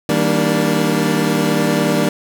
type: chord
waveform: 25% pulse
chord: Eb major seventh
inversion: none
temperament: equal with one note detuned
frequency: 158.74 / 196 / 233.1 / 293.7 Hz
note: Eb3 / G3 / Bb3 / D4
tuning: +35 / 0 / 0 / 0 cents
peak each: -16 dBFS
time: 0.09-2.09 s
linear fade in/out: 2 ms
effects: none